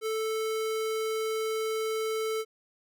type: tone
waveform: square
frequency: 440 Hz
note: A4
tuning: in tune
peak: -29 dBFS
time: 0.01-2.45 s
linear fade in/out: 50 ms
effects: none